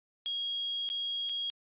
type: tone with dropouts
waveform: sine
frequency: 3281 Hz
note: G#7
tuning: 22 cents flat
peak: -31 dBFS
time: 0.26-1.5 s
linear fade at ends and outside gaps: 0 ms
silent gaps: 0.89-0.9 / 1.291-1.295 s
effects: resampled to 8000 Hz